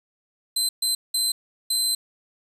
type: tone bursts at uneven times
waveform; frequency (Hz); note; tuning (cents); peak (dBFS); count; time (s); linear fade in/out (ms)
25% pulse; 4078; C8; -45; -16; 4; 0.56-0.69 / 0.82-0.95 / 1.14-1.32 / 1.7-1.95; 5
effects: 8-bit